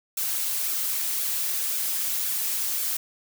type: noise with flanger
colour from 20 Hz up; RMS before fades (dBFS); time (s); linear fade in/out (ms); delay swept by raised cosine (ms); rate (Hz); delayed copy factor
blue; -27; 0.17-2.97; 5; 0.98 to 5.98; 1.9; -0.5
effects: none